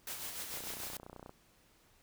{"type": "noise with tremolo", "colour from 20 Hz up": "white", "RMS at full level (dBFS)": -41, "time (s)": [0.07, 0.97], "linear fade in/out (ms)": 2, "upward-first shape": "sine", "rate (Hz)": 6.8, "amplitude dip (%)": 45}
{"type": "click train", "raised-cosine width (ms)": 1, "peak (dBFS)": -34, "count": 24, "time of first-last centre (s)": [0.54, 1.294], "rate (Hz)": 30.5}
{"effects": ["pink hiss -67 dBFS RMS until 2.02 s"]}